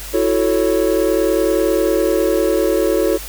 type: chord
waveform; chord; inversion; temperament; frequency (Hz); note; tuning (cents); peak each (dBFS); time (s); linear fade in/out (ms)
triangle; F# minor seventh; third; equal; 329.6 / 370 / 440 / 554.4; E4 / F#4 / A4 / C#5; 0 / 0 / 0 / 0; -17; 0.13-3.18; 20
effects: added 50 Hz sine -32 dBFS peak until 3.28 s + white hiss -32 dBFS RMS until 3.28 s